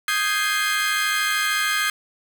30% pulse chord, Ab major seventh, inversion second, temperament equal, 1244.5 / 1568 / 1661.2 / 2093 Hz, Eb6 / G6 / Ab6 / C7, 0 / 0 / 0 / 0 cents, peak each -23 dBFS, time 0.08-1.9 s, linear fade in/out 2 ms, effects none

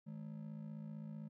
triangle ring-modulated tone, 185 Hz, F#3, in tune, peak -40 dBFS, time 0.06-1.29 s, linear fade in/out 20 ms, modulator 27.8 Hz, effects none

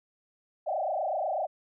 sine tone with frequency modulation, 688 Hz, F5, 26 cents flat, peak -27 dBFS, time 0.66-1.47 s, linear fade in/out 20 ms, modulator 28.1 Hz, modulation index 3.5, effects none

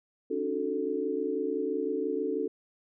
sine chord, D# half-diminished seventh, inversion third, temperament equal with one note detuned, 277.2 / 303.3 / 370 / 440 Hz, C#4 / D#4 / F#4 / A4, 0 / -44 / 0 / 0 cents, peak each -35 / -35 / -34 / -31 dBFS, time 0.3-2.48 s, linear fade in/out 10 ms, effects none

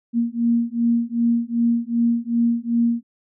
sine beating tone pair, 233.1 / 235.7 Hz, A#3 / A#3, 0 / +19 cents, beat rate 2.6 Hz, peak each -20 dBFS, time 0.13-3.03 s, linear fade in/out 50 ms, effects none

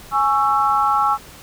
sine chord, C# minor, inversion second, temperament just, 831.5 / 1108.7 / 1330.5 Hz, G#5 / C#6 / E6, +2 / 0 / +16 cents, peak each -18 / -20 / -18 dBFS, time 0.11-1.18 s, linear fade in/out 50 ms, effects pink hiss -41 dBFS RMS until 1.42 s

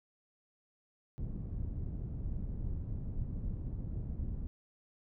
pink low-pass noise, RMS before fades -38 dBFS, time 1.18-4.47 s, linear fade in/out 0 ms, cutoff 160 Hz, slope 12 dB/octave, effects none

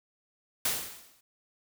white noise with exponential decay, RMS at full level -26 dBFS, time 0.65-1.21 s, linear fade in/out 5 ms, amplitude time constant 120 ms, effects none

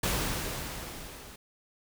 pink noise with level ramp, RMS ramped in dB -28 to -48 dBFS, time 0.03-1.36 s, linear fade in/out 5 ms, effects none

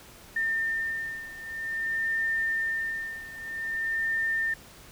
sine beating tone pair, 1805 / 1805.51 Hz, A6 / A6, +44 / +44 cents, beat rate 0.51 Hz, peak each -32 / -29 dBFS, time 0.36-4.54 s, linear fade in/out 5 ms, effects pink hiss -50 dBFS RMS until 4.91 s

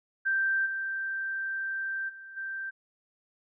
sine tone with level steps, 1568 Hz, G6, in tune, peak -24 / -30 / -43 / -33 dBFS, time 0.25-2.71 s, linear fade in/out 20 ms, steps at 0.65 / 2.08 / 2.36 s, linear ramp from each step 20 ms, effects none

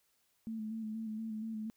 sine tone with vibrato, 219.9 Hz, A3, 1 cent flat, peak -37 dBFS, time 0.47-1.7 s, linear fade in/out 0 ms, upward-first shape square, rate 4.2 Hz, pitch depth 29 cents each way, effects white hiss -75 dBFS RMS until 1.76 s

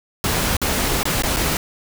pink noise with dropouts, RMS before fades -20 dBFS, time 0.24-1.57 s, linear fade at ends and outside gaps 1 ms, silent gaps 0.568-0.616 / 1.031-1.054 / 1.222-1.235 / 1.363-1.368 s, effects none

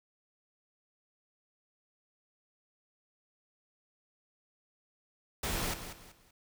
pink noise with echo, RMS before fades -34 dBFS, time 5.43-5.74 s, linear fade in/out 5 ms, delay 190 ms, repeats 3, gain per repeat -10 dB, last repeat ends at 6.31 s, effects none

